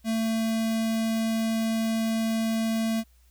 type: tone with notch filter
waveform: square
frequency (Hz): 223.9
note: A3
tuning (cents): +30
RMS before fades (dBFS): -26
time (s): 0.04-3.04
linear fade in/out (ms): 50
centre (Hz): 1300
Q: 1.6
effects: added 60 Hz sine -56 dBFS peak until 3.3 s + white hiss -66 dBFS RMS until 3.3 s